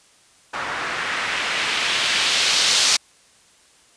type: noise with low-pass filter sweep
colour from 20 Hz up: blue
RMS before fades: -21 dBFS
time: 0.53-2.97 s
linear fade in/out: 10 ms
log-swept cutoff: 1300 to 5100 Hz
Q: 1.3
effects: white hiss -54 dBFS RMS until 3.96 s + resampled to 22050 Hz